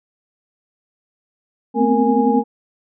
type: tone cluster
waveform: sine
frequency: 221.9 / 250 / 261.1 / 464.2 / 827 Hz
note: A3 / B3 / C4 / A#4 / G#5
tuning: +15 / +21 / -3 / -7 / -8 cents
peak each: -19 dBFS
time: 1.74-2.44 s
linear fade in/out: 50 ms
effects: none